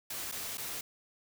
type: noise with dropouts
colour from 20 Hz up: white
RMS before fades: -39 dBFS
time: 0.1-0.81 s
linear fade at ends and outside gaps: 5 ms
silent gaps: 0.316-0.321 / 0.573-0.579 s
effects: none